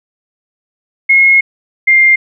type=tone pair in turn; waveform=sine; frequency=2162 / 2107 Hz; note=C#7 / C7; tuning=-44 / +12 cents; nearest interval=unison; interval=44 cents; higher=first; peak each=-4 dBFS; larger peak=neither; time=1.09-1.41 / 1.87-2.16 s; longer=first; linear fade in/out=10 ms; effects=none